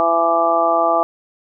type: harmonic tone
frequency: 167.6 Hz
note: E3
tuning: 29 cents sharp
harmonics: 2 / 3 / 4 / 5 / 6 / 7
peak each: -25 / -25 / -16 / -20 / -28 / -18 dBFS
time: 0-1.03 s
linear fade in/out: 0 ms
effects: none